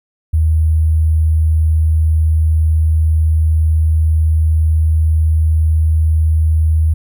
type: tone with sample-and-hold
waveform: sine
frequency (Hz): 79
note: D#2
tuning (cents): +27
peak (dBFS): -9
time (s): 0.33-6.94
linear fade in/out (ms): 10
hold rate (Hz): 11025
effects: none